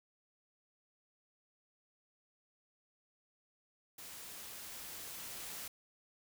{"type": "noise with level ramp", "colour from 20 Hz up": "white", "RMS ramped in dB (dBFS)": [-50, -45], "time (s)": [3.98, 5.68], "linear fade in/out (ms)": 5, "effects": []}